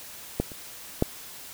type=clicks; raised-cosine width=2 ms; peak=-10 / -28 / -7 dBFS; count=3; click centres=0.4 / 0.518 / 1.024 s; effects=white hiss -43 dBFS RMS until 1.53 s